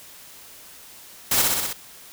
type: noise with echo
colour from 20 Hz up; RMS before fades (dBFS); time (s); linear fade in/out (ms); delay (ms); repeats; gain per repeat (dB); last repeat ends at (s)
white; -20; 1.31-1.42; 5; 62; 5; -2; 1.73
effects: white hiss -45 dBFS RMS until 2.12 s